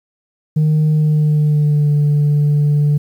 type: tone with pitch glide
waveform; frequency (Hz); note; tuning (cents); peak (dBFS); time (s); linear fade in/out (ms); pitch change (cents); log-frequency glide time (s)
sine; 154 to 147.05; D#3 to D3; -17 to +3; -8; 0.56-2.98; 10; -80; 0.9-1.92
effects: tanh soft clip ceiling -9 dBFS + 8-bit